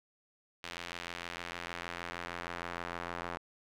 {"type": "tone with band-pass filter sweep", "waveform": "square", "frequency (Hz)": 43.24, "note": "F1", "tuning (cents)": -16, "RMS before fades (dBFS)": -42, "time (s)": [0.63, 3.38], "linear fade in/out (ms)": 10, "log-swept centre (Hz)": [2900, 1200], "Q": 1, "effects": []}